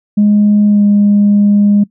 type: tone with pitch glide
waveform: sine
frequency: 207.7 to 204.7 Hz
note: G#3 to G#3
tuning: 0 to -25 cents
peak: -4 dBFS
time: 0.17-1.84 s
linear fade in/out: 10 ms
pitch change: -25 cents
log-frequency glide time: 0.67-0.83 s
effects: noise-tail reverb RT60 0.1 s tail -20 dB re dry + tanh soft clip ceiling -2 dBFS